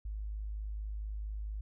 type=tone; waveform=sine; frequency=52.2 Hz; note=G#1; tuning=10 cents sharp; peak=-36 dBFS; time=0.05-1.61 s; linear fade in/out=5 ms; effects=none